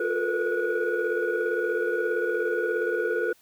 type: tone cluster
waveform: sine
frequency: 354.4 / 436.7 / 453.7 / 492 / 1460 Hz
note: F4 / A4 / A#4 / B4 / F#6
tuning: +25 / -13 / -47 / -7 / -24 cents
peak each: -29 dBFS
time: 0-3.33 s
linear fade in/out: 5 ms
effects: tanh soft clip ceiling -17 dBFS + white hiss -60 dBFS RMS until 3.41 s